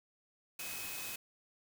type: tone in noise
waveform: sine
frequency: 2542 Hz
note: D#7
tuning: 36 cents sharp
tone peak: -47 dBFS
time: 0.59-1.16 s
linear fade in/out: 5 ms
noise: white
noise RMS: -43 dBFS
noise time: 0.59-1.16 s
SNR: -7 dB
effects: none